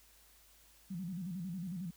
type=tone with vibrato; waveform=sine; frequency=179.4 Hz; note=F3; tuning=47 cents sharp; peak=-38 dBFS; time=0.9-1.91 s; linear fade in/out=10 ms; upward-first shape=square; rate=11 Hz; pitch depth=120 cents each way; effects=added 53 Hz sine -68 dBFS peak until 1.96 s + white hiss -64 dBFS RMS until 1.96 s